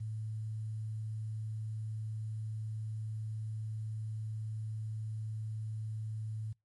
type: tone with quantisation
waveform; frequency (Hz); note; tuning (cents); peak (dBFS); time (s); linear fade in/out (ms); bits
sine; 109.1; A2; -14; -36; 0-6.53; 10; 11
effects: noise-tail reverb RT60 0.2 s tail -26 dB re dry + MP3 48 kbps